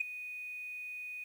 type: tone with ADSR envelope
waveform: sine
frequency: 2484 Hz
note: D#7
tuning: 3 cents flat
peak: -24 dBFS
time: 0-1.24 s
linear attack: 10 ms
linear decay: 7 ms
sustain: -16 dB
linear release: 6 ms
effects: tanh soft clip ceiling -22 dBFS + 10-bit